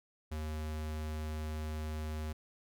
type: tone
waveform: square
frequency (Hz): 77.3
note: D#2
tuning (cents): -11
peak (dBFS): -37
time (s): 0.31-2.33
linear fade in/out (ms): 10
effects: none